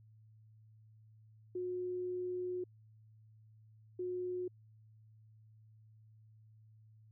sine tone bursts at uneven times, 362.3 Hz, F#4, 36 cents flat, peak -36 dBFS, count 2, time 1.55-2.64 / 3.99-4.48 s, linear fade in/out 5 ms, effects added 109 Hz sine -59 dBFS peak until 7.11 s

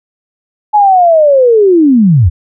sine linear sweep, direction down, 854 to 73.42 Hz, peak -3 dBFS, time 0.73-2.3 s, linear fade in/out 20 ms, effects none

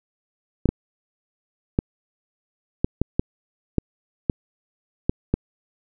clicks, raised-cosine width 3 ms, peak -5 dBFS, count 10, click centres 0.657 / 0.69 / 1.789 / 2.845 / 3.016 / 3.195 / 3.783 / 4.298 / 5.095 / 5.34 s, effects none

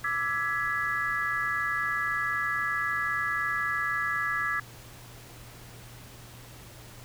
sine chord, E dominant seventh, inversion third, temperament equal with one note detuned, 1174.7 / 1318.5 / 1678.6 / 1975.5 Hz, D6 / E6 / G#6 / B6, 0 / 0 / +18 / 0 cents, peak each -34 / -34 / -29 / -33 dBFS, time 0.04-4.6 s, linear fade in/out 5 ms, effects added 119 Hz sine -49 dBFS peak until 7.04 s + pink hiss -49 dBFS RMS until 7.04 s

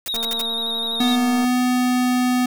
white noise bursts, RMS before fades -28 dBFS, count 5, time 0.06-0.416 s, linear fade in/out 2 ms, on 24 ms, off 59 ms
triangle tone with vibrato, 3742 Hz, A#7, 6 cents sharp, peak -21 dBFS, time 0.08-1.16 s, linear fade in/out 10 ms, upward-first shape square, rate 12 Hz, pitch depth 30 cents each way
click train, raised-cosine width 1 ms, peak -21 dBFS, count 300, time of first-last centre 0.14-1.446 s, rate 229 Hz
square tone with pitch glide, 246.9 to 249.8 Hz, B3 to B3, 0 to +20 cents, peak -17 dBFS, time 1-2.46 s, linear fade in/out 5 ms, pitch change +20 cents, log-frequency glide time 1.26-1.59 s
effects none

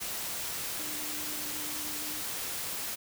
sine tone in noise, 301.3 Hz, D4, 44 cents sharp, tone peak -46 dBFS, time 0.78-2.22 s, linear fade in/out 20 ms, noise white, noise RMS -36 dBFS, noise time 0-2.96 s, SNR -13 dB, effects none

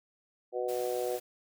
harmonic tone, 123.47 Hz, B2, in tune, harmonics 3 / 4 / 5 / 6, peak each -35 / -33 / -38 / -39 dBFS, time 0.52-1.2 s, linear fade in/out 50 ms
white noise, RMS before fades -46 dBFS, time 0.68-1.2 s, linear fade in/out 10 ms
effects none

